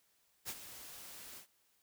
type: noise with ADSR envelope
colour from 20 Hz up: white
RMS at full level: -40 dBFS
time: 0.45-1.47 s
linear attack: 40 ms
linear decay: 49 ms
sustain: -11 dB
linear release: 100 ms
effects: white hiss -74 dBFS RMS until 1.82 s